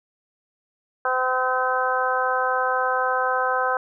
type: harmonic tone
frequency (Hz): 256.1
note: C4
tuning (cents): -37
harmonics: 2 / 3 / 4 / 5 / 6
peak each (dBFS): -26 / -26 / -26 / -26 / -26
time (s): 1.05-3.77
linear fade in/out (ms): 2
effects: none